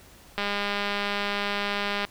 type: click train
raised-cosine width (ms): 0.3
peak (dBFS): -12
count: 340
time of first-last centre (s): 0.38-2.05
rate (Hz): 203
effects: pink hiss -52 dBFS RMS until 2.1 s